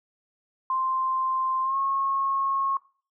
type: tone with pitch glide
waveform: sine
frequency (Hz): 1046.5 to 1089.1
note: C6 to C#6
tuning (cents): 0 to -31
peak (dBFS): -23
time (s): 0.7-2.77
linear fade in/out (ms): 2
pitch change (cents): +69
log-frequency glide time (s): 1.63-1.77
effects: noise-tail reverb RT60 0.4 s tail -20 dB re dry